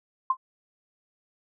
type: tone with exponential decay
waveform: sine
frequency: 1046.5 Hz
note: C6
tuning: in tune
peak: -16 dBFS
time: 0.3-0.37 s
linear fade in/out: 5 ms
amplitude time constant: 15 ms
effects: none